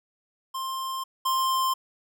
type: tone pair in turn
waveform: square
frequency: 1054 / 1049.7 Hz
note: C6 / C6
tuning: +12 / +5 cents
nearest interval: unison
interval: 7 cents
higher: first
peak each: -30 / -23 dBFS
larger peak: second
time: 0.54-1.04 / 1.25-1.74 s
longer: first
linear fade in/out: 10 ms
effects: none